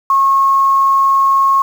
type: tone with quantisation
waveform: sine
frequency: 1089 Hz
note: C#6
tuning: 31 cents flat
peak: -8 dBFS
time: 0.1-1.62 s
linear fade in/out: 2 ms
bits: 6
effects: none